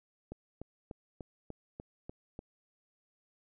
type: click train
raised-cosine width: 2 ms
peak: -29 dBFS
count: 8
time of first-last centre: 0.32-2.391 s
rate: 3.38 Hz
effects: none